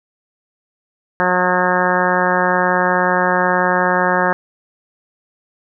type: harmonic tone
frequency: 181.1 Hz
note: F#3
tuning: 37 cents flat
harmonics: 1 / 2 / 3 / 4 / 5 / 6 / 7 / 8 / 9 / 10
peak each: -23 / -23 / -20 / -22 / -20 / -23 / -23 / -26 / -20 / -26 dBFS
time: 1.2-4.33 s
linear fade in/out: 0 ms
effects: none